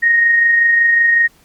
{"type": "tone with amplitude modulation", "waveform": "sine", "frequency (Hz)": 1864.7, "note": "A#6", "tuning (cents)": 0, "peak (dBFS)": -7, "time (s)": [0.02, 1.28], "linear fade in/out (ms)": 20, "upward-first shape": "sine", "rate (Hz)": 25.4, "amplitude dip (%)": 30, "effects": ["pink hiss -51 dBFS RMS until 1.44 s", "MP3 96 kbps"]}